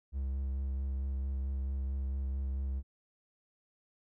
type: tone with vibrato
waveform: triangle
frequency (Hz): 67.2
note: C2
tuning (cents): +47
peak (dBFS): -30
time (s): 0.12-2.83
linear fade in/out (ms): 50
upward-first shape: sine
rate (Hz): 4.5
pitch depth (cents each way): 21
effects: none